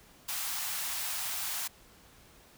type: high-pass noise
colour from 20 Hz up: white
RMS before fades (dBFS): -35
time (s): 0.28-1.68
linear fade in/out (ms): 10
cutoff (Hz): 670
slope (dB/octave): 48
effects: pink hiss -58 dBFS RMS until 2.57 s